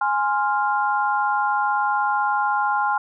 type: chord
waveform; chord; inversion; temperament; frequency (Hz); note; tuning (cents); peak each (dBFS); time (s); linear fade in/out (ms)
sine; F minor; first; equal; 830.6 / 1046.5 / 1396.9; Ab5 / C6 / F6; 0 / 0 / 0; -21 / -24 / -24; 0.01-2.98; 5
effects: none